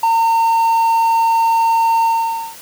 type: tone with ADSR envelope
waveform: triangle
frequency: 912 Hz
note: A#5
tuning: 38 cents flat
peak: -7 dBFS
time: 0.03-2.56 s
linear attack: 6 ms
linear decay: 3 ms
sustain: -2 dB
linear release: 510 ms
effects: white hiss -37 dBFS RMS until 2.61 s